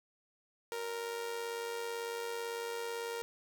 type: tone with amplitude modulation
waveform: sawtooth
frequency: 466.2 Hz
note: A#4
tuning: in tune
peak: -31 dBFS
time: 0.72-3.22 s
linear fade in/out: 0 ms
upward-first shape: sine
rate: 98 Hz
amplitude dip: 50%
effects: none